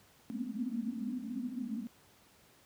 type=band-pass noise; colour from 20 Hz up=white; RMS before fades=-38 dBFS; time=0.3-1.87 s; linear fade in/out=0 ms; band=210 to 260 Hz; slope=96 dB/octave; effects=pink hiss -63 dBFS RMS until 2.65 s + high-pass 80 Hz 12 dB/octave